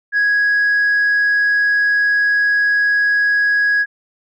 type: tone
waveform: sine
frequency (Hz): 1661.2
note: G#6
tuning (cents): 0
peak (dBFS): -10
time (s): 0.12-3.86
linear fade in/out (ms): 50
effects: tanh soft clip ceiling -10 dBFS